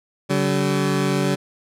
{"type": "tone pair together", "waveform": "20% pulse", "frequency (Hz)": [142.34, 190], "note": ["C#3", "F#3"], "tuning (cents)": [46, 46], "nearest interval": "perfect fourth", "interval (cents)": 500, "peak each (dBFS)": -16, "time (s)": [0.29, 1.36], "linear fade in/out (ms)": 20, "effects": ["low-pass 11000 Hz 12 dB/octave"]}